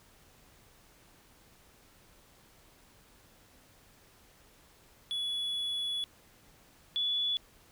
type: tone pair in turn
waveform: triangle / sine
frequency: 3400 / 3426 Hz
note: G#7 / A7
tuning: +40 / -47 cents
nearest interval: unison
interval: 13 cents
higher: second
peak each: -30 / -28 dBFS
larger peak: second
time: 5.11-6.04 / 6.96-7.37 s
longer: first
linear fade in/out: 0 ms
effects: pink hiss -61 dBFS RMS until 7.71 s